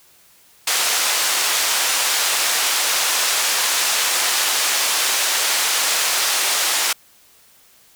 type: band-pass noise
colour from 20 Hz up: white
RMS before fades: -19 dBFS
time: 0.67-6.93 s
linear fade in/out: 5 ms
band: 630 to 8200 Hz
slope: 12 dB/octave
effects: white hiss -52 dBFS RMS until 7.95 s